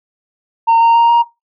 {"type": "tone with pitch steps", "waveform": "sine", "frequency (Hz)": [916, 924, 932, 940.1], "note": ["A#5", "A#5", "A#5", "A#5"], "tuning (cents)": [-31, -16, -1, 14], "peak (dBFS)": -4, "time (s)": [0.67, 1.23], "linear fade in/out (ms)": 20, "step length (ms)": 140, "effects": ["noise-tail reverb RT60 0.2 s tail -18 dB re dry", "tanh soft clip ceiling -6 dBFS"]}